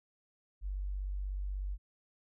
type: tone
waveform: sine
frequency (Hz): 48.2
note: G1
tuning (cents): -28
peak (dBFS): -34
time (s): 0.61-1.78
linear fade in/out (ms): 50
effects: none